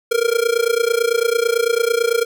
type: tone with amplitude modulation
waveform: square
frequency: 466.2 Hz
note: A#4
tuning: in tune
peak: -12 dBFS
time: 0.11-2.25 s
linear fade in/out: 10 ms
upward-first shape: sine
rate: 29 Hz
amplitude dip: 90%
effects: none